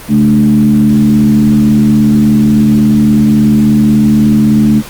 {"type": "tone with frequency modulation", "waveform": "sine", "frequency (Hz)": 215.5, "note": "A3", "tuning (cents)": -36, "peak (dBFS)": -4, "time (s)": [0.08, 4.83], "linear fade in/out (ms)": 50, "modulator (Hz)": 76.4, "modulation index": 0.74, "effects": ["pink hiss -29 dBFS RMS until 4.89 s", "Opus 32 kbps"]}